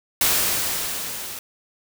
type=noise with level ramp; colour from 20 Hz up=white; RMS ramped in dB=-18 to -34 dBFS; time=0.21-1.39 s; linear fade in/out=2 ms; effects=none